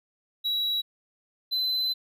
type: tone pair in turn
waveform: triangle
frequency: 3890 / 4041 Hz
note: B7 / B7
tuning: -27 / +39 cents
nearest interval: minor second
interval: 66 cents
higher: second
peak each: -23 dBFS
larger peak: neither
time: 0.44-0.82 / 1.51-1.94 s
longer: second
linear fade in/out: 20 ms
effects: none